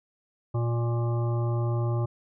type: harmonic tone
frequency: 118 Hz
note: A#2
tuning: 22 cents sharp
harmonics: 1 / 3 / 5 / 7 / 9 / 10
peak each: -24 / -34 / -38 / -41 / -43 / -44 dBFS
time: 0.54-2.06 s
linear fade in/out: 10 ms
effects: none